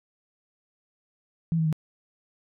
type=tone with pitch steps; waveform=sine; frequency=164.81 / 160.3 / 155.92 Hz; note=E3 / E3 / D#3; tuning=0 / -48 / +4 cents; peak=-21 dBFS; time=1.52-1.727 s; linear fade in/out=0 ms; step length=69 ms; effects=none